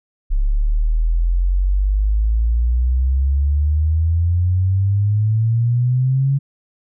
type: exponential sweep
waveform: sine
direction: up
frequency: 34.22 to 139.8 Hz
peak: -13 dBFS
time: 0.3-6.39 s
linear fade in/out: 20 ms
effects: none